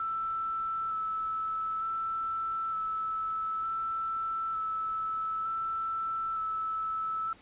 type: tone with vibrato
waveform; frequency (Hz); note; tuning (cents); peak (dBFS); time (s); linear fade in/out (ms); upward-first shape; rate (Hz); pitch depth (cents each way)
sine; 1318.5; E6; 0; -30; 0-7.33; 2; square; 0.55; 12
effects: pink hiss -57 dBFS RMS until 7.41 s + resampled to 8000 Hz